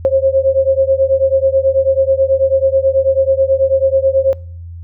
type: beating tone pair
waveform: sine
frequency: 532 / 541.2 Hz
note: C5 / C#5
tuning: +29 / -42 cents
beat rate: 9.2 Hz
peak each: -12 dBFS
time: 0.05-4.33 s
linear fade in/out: 0 ms
effects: noise-tail reverb RT60 0.5 s tail -24 dB re dry + added 85 Hz sine -27 dBFS peak until 4.83 s